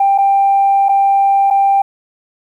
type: tone with dropouts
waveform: sine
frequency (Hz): 790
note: G5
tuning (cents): +13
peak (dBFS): -7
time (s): 0-1.82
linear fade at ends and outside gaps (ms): 5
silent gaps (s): 0.179-0.184 / 0.886-0.891 / 1.503-1.508
effects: tanh soft clip ceiling -4 dBFS + 8-bit